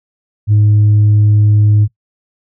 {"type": "tone", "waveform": "sine", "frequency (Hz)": 105, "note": "G#2", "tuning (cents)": 19, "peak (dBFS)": -4, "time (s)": [0.47, 1.88], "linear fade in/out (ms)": 50, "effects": ["noise-tail reverb RT60 0.1 s tail -19 dB re dry", "tanh soft clip ceiling -4 dBFS"]}